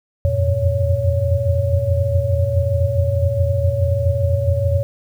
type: tone cluster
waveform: sine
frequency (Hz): 84 / 88.7 / 96 / 117.5 / 561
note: E2 / F2 / G2 / A#2 / C#5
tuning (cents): +33 / +27 / -36 / +14 / +21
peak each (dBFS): -21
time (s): 0.25-4.83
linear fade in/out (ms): 0
effects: 8-bit